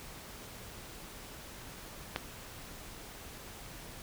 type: click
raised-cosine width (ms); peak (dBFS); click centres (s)
0.3; -16; 2.161
effects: pink hiss -48 dBFS RMS until 4.02 s